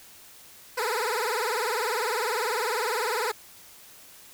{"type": "tone with vibrato", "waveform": "15% pulse", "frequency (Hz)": 460.9, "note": "A#4", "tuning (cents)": -20, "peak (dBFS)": -19, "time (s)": [0.77, 3.32], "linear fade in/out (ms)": 10, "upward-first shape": "triangle", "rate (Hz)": 20, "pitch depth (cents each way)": 210, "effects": ["white hiss -50 dBFS RMS until 4.33 s"]}